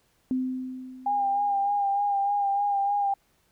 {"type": "tone with exponential decay", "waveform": "sine", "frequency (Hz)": 257.2, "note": "C4", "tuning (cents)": -30, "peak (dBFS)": -22, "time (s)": [0.31, 1.79], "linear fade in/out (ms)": 1, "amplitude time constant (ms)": 320}
{"type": "tone with vibrato", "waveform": "sine", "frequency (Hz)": 805, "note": "G5", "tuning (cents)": 46, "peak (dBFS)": -22, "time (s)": [1.06, 3.14], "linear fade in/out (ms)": 5, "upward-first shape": "sine", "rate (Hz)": 3.3, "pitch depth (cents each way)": 28}
{"effects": ["pink hiss -67 dBFS RMS until 3.51 s"]}